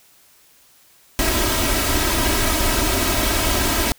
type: noise with comb filter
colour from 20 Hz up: pink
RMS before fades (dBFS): -19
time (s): 1.19-3.92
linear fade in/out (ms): 0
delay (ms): 3.1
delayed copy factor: +0.75
effects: white hiss -53 dBFS RMS until 3.98 s